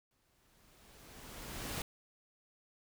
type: noise with exponential growth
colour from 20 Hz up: pink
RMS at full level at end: -38 dBFS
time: 0.11-1.82 s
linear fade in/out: 2 ms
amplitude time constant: 370 ms
effects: none